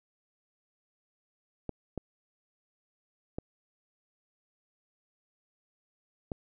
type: clicks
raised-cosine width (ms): 2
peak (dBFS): -21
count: 4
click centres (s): 1.693 / 1.977 / 3.385 / 6.318
effects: none